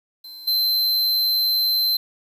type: tone with level steps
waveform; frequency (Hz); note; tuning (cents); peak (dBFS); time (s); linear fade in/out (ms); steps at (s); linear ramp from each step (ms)
square; 4095; C8; -38; -37 / -18; 0.24-1.97; 5; 0.47; 10
effects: 9-bit